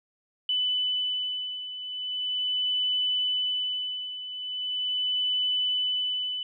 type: beating tone pair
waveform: sine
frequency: 2996 / 2996.4 Hz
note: F#7 / F#7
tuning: +21 / +21 cents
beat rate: 0.4 Hz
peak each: -32 / -27 dBFS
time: 0.49-6.43 s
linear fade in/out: 2 ms
effects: none